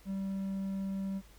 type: tone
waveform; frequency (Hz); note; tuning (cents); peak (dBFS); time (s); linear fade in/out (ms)
triangle; 194; G3; -18; -31; 0.05-1.22; 50
effects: added 50 Hz sine -56 dBFS peak until 1.38 s + pink hiss -61 dBFS RMS until 1.38 s